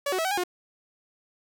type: tone with pitch steps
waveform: sawtooth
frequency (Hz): 569 / 372.1 / 650 / 759 / 816 / 358.7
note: C#5 / F#4 / E5 / F#5 / G#5 / F4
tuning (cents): +45 / +10 / -24 / +44 / -31 / +46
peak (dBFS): -21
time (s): 0.06-0.438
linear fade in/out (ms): 5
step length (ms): 63
effects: none